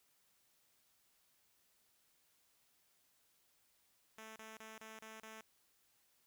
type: tone bursts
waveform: 5% pulse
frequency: 220 Hz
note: A3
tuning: in tune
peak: -40 dBFS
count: 6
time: 4.18-5.41 s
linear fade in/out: 2 ms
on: 180 ms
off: 30 ms
effects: white hiss -75 dBFS RMS until 6.26 s